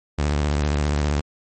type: tone with vibrato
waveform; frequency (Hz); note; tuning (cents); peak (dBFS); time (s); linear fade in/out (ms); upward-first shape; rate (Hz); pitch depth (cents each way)
sawtooth; 73.42; D2; 0; -15; 0.18-1.21; 10; triangle; 15; 110
effects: MP3 32 kbps